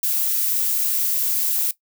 violet noise, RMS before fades -21 dBFS, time 0.03-1.71 s, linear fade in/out 2 ms, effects noise-tail reverb RT60 0.1 s tail -17 dB re dry

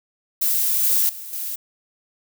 violet noise with level steps, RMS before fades -20 / -18 / -35 / -28 dBFS, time 0.41-1.56 s, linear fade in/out 10 ms, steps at 0.83 / 1.09 / 1.33 s, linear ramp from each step 2 ms, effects none

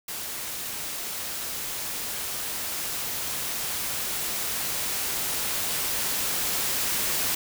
white noise with level ramp, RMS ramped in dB -34 to -26 dBFS, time 0.08-7.35 s, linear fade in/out 5 ms, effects none

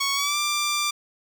10% pulse tone with pitch glide, 1110 to 1182.8 Hz, C#6 to D6, +2 to +12 cents, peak -14 dBFS, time 0-0.91 s, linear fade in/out 10 ms, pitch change +110 cents, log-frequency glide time 0.14-0.37 s, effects none

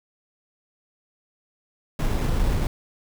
brown noise with sample-and-hold, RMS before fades -22 dBFS, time 1.99-2.67 s, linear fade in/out 2 ms, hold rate 4410 Hz, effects none

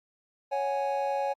triangle chord, C# suspended fourth, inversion none, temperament equal, 554.4 / 740 / 830.6 Hz, C#5 / F#5 / G#5, 0 / 0 / 0 cents, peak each -28 / -34 / -28 dBFS, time 0.51-1.34 s, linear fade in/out 20 ms, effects Opus 48 kbps

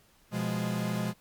45% pulse chord, F diminished, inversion second, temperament equal, 123.47 / 174.61 / 207.7 Hz, Cb3 / F3 / Ab3, 0 / 0 / 0 cents, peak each -34 / -34 / -32 dBFS, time 0.31-1.14 s, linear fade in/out 50 ms, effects pink hiss -63 dBFS RMS until 1.2 s + MP3 96 kbps

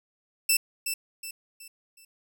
10% pulse tone with echo, 2660 Hz, E7, 15 cents sharp, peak -11 dBFS, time 0.49-0.57 s, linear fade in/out 5 ms, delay 370 ms, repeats 4, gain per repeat -8 dB, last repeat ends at 2.05 s, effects none

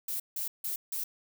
violet noise bursts, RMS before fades -34 dBFS, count 4, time 0.08-1.04 s, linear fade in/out 5 ms, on 120 ms, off 160 ms, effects none

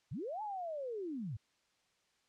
sine linear two-way sweep, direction up then down, 92.1 to 875 to 92.1 Hz, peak -38 dBFS, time 0.11-1.37 s, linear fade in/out 10 ms, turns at 0.42 s, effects white hiss -75 dBFS RMS until 2.28 s + low-pass 6000 Hz 12 dB/octave

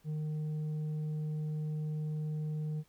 sine tone with tanh clipping, 153.4 Hz, D#3, 24 cents flat, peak -34 dBFS, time 0.04-2.84 s, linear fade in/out 50 ms, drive 4 dB, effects pink hiss -69 dBFS RMS until 2.88 s

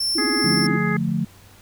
40% pulse tone with tremolo, 5380 Hz, E8, 34 cents sharp, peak -19 dBFS, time 0-0.67 s, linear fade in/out 5 ms, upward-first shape sine, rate 2.5 Hz, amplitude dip 30%
sine tone with vibrato, 293.9 Hz, D4, 1 cent sharp, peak -22 dBFS, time 0.15-0.77 s, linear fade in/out 10 ms, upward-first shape sine, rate 17 Hz, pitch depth 260 cents each way
harmonic tone, 418 Hz, G#4, 11 cents sharp, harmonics 1 / 2 / 3 / 4 / 5, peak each -28 / -35 / -29 / -28 / -28 dBFS, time 0.18-0.97 s, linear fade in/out 5 ms
sine chord, D minor, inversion none, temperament just, 146.83 / 176.2 / 220.2 Hz, D3 / F3 / A3, 0 / +16 / +2 cents, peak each -25 / -23 / -24 dBFS, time 0.44-1.25 s, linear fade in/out 5 ms
effects added 96 Hz sine -50 dBFS peak until 1.61 s + pink hiss -50 dBFS RMS until 1.61 s

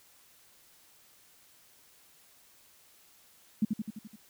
sine tone with echo, 214.8 Hz, A3, 41 cents flat, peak -22 dBFS, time 3.62-3.65 s, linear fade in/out 5 ms, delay 85 ms, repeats 6, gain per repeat -4 dB, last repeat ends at 4.16 s, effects white hiss -61 dBFS RMS until 4.29 s

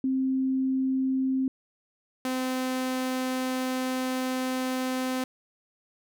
sine / sawtooth tone pair in turn, 263.3 / 257.4 Hz, C4 / C4, +11 / -28 cents, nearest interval unison, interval 39 cents, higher first, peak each -23 dBFS, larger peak neither, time 0.04-1.48 / 2.25-5.24 s, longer second, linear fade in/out 2 ms, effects none

